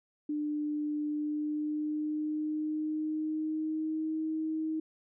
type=tone with pitch glide; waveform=sine; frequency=298.5 to 315.5 Hz; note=D4 to D#4; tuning=+28 to +24 cents; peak=-30 dBFS; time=0.29-4.8 s; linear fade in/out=5 ms; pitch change=+96 cents; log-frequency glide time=1.07-4.17 s; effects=none